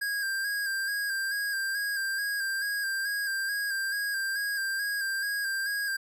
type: tone with vibrato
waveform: square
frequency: 1613 Hz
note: G6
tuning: 49 cents sharp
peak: -29 dBFS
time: 0.01-5.97 s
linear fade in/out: 10 ms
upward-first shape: square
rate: 2.3 Hz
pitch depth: 32 cents each way
effects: none